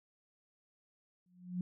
sine tone with exponential growth, 179.7 Hz, F3, 50 cents sharp, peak -31 dBFS, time 1.26-1.61 s, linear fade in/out 2 ms, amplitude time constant 74 ms, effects none

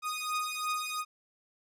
sawtooth beating tone pair, 1239 / 1241.9 Hz, D#6 / D#6, -8 / -4 cents, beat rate 2.9 Hz, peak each -31 dBFS, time 0.02-1.05 s, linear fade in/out 50 ms, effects resampled to 32000 Hz

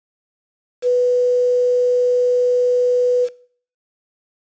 sine tone with quantisation, 493.9 Hz, B4, in tune, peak -12 dBFS, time 0.82-3.29 s, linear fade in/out 50 ms, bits 6, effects noise-tail reverb RT60 0.5 s tail -20 dB re dry + resampled to 16000 Hz

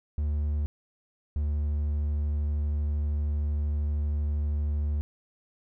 triangle tone pair in turn, 74.2 / 73.93 Hz, D2 / D2, +18 / +12 cents, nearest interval unison, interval 6 cents, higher first, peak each -23 dBFS, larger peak neither, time 0.18-0.66 / 1.36-5.01 s, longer second, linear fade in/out 0 ms, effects none

